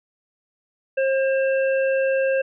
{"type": "harmonic tone", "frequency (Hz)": 535, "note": "C5", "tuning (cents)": 38, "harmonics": [1, 3, 5], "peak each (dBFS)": [-18, -28, -32], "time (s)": [0.97, 2.42], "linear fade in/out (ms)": 10, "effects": []}